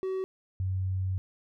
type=tone pair in turn; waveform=triangle / sine; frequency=378.3 / 94.03 Hz; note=F#4 / F#2; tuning=+38 / +28 cents; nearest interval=2 octaves; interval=2410 cents; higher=first; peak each=-27 dBFS; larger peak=neither; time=0.03-0.24 / 0.6-1.18 s; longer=second; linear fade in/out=0 ms; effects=none